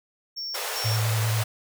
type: tone with tremolo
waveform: triangle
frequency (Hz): 5470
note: F8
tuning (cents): -37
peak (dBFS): -29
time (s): 0.36-1.03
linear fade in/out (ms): 20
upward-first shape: square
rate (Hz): 2.5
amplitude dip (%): 75
type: high-pass noise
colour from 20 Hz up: pink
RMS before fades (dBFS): -31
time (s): 0.54-1.44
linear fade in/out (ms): 10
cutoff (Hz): 440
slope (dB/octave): 48
type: tone with vibrato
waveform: sine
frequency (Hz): 110.6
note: A2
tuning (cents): +9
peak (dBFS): -22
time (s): 0.84-1.44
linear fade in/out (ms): 20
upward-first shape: square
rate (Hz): 10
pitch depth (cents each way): 19
effects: none